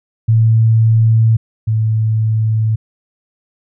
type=tone pair in turn; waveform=sine; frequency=112.3 / 110.05 Hz; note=A2 / A2; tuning=+36 / +1 cents; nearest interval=unison; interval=35 cents; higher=first; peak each=-7 / -11 dBFS; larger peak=first; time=0.28-1.37 / 1.67-2.76 s; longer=neither; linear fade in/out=10 ms; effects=none